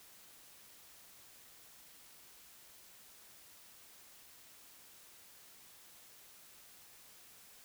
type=silence; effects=white hiss -59 dBFS RMS until 7.64 s